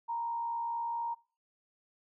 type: tone with frequency modulation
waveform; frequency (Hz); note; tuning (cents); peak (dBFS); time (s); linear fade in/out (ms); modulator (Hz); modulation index
sine; 932.3; A#5; 0; -32; 0.08-1.15; 20; 64.1; 0.29
effects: noise-tail reverb RT60 0.4 s tail -24 dB re dry